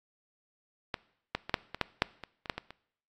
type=clicks; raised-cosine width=0.3 ms; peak=-15 / -13 / -20 / -8 / -20 / -10 / -7 / -24 / -26 / -13 / -19 / -28 dBFS; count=12; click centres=0.942 / 1.35 / 1.495 / 1.542 / 1.746 / 1.813 / 2.021 / 2.237 / 2.458 / 2.498 / 2.58 / 2.706 s; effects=noise-tail reverb RT60 0.7 s tail -21 dB re dry + AAC 64 kbps